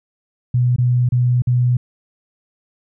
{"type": "tone with dropouts", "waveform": "sine", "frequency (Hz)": 123.47, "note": "B2", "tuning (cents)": 0, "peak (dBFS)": -12, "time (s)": [0.54, 1.77], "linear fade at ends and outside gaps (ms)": 5, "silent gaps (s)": [[0.762, 0.783], [1.09, 1.121], [1.421, 1.471]], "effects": []}